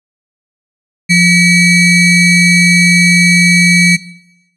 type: ring-modulated tone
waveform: square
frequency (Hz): 1054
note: C6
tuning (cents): +12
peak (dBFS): -3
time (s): 1.09-3.97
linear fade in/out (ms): 20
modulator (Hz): 1230
effects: noise-tail reverb RT60 0.9 s tail -18 dB re dry + resampled to 24000 Hz